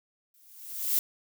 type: noise with exponential growth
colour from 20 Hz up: violet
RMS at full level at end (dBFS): -23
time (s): 0.34-0.99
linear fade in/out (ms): 2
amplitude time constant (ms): 140
effects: none